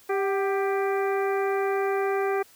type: harmonic tone with a mistuned harmonic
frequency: 394.8 Hz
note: G4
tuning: 12 cents sharp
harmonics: 1 / 2 / 3 / 4 / 5 / 6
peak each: -24 / -30 / -34 / -36 / -38 / -40 dBFS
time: 0.09-2.43 s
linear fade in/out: 10 ms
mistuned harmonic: 2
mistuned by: -50 cents
effects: white hiss -55 dBFS RMS until 2.55 s